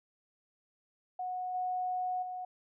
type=tone with level steps; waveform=sine; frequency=733 Hz; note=F#5; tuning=16 cents flat; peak=-34 / -31 / -37 dBFS; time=1.19-2.45 s; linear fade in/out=5 ms; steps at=1.54 / 2.22 s; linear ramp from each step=10 ms; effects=none